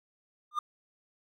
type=tone with exponential growth; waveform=triangle; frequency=1209 Hz; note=D6; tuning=50 cents sharp; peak=-22 dBFS; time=0.51-0.59 s; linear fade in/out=5 ms; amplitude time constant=16 ms; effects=none